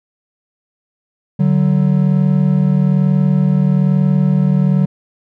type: tone pair together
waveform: triangle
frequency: 146.83 / 187.96 Hz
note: D3 / F#3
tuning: 0 / +28 cents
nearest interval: major third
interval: 428 cents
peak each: -11 dBFS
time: 1.39-4.86 s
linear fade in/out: 10 ms
effects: none